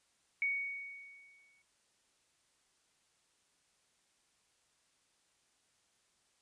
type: tone with exponential decay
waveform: sine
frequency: 2234 Hz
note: C#7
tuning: 13 cents sharp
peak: -29 dBFS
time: 0.42-1.62 s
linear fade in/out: 1 ms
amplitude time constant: 260 ms
effects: white hiss -74 dBFS RMS until 6.41 s + resampled to 22050 Hz